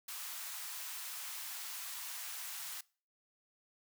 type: high-pass noise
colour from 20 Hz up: white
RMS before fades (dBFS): -44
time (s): 0.08-2.81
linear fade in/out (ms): 5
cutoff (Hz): 820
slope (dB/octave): 24
effects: noise-tail reverb RT60 0.4 s tail -23 dB re dry